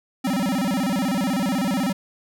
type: tone with vibrato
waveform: square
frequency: 223.1 Hz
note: A3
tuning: 24 cents sharp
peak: -21 dBFS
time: 0.24-1.93 s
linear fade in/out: 10 ms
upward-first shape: square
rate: 16 Hz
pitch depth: 280 cents each way
effects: none